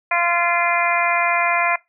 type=harmonic tone; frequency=344.9 Hz; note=F4; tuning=22 cents flat; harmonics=2 / 3 / 4 / 5 / 6 / 7; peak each=-22 / -22 / -25 / -25 / -22 / -22 dBFS; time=0.11-1.76 s; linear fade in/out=5 ms; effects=noise-tail reverb RT60 0.2 s tail -22 dB re dry